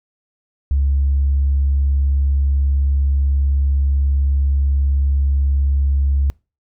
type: tone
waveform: sine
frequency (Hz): 69.3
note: C#2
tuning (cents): 0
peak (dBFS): -12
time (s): 0.71-6.3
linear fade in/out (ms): 0
effects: noise-tail reverb RT60 0.3 s tail -26 dB re dry + tanh soft clip ceiling -9 dBFS